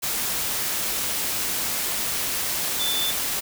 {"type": "tone in noise", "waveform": "sine", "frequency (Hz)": 3520, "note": "A7", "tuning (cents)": 0, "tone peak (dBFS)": -24, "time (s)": [2.79, 3.12], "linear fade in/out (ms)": 20, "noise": "white", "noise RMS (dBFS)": -26, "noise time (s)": [0.02, 3.41], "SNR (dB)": -1, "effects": []}